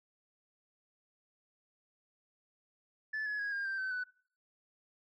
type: tone with pitch steps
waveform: sine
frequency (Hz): 1739 / 1695.4 / 1652.8 / 1611.3 / 1570.9 / 1531.5 / 1493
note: A6 / G#6 / G#6 / G6 / G6 / G6 / F#6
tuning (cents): -21 / +35 / -9 / +47 / +3 / -41 / +15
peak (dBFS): -32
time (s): 3.13-4.04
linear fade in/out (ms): 10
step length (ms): 130
effects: noise-tail reverb RT60 0.5 s tail -22 dB re dry + tanh soft clip ceiling -32 dBFS